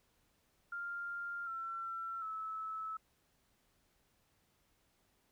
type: tone with pitch steps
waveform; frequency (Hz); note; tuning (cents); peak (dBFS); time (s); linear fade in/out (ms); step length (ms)
sine; 1396.9 / 1349.3 / 1303.4; F6 / E6 / E6; 0 / +40 / -20; -39; 0.72-2.97; 5; 750
effects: pink hiss -75 dBFS RMS until 5.31 s